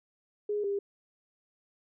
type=tone pair in turn; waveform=sine; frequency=415.3 / 401 Hz; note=G#4 / G4; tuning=0 / +39 cents; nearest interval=minor second; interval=61 cents; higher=first; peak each=-28 dBFS; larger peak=neither; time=0.49-0.64 / 0.64-0.79 s; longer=neither; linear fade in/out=5 ms; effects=none